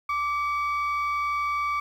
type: tone pair together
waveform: sine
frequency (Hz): 1168.9 / 2266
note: D6 / C#7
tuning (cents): -9 / +37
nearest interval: major seventh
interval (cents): 1146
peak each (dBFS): -23 / -29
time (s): 0.09-1.8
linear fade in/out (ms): 5
effects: tanh soft clip ceiling -21 dBFS + 9-bit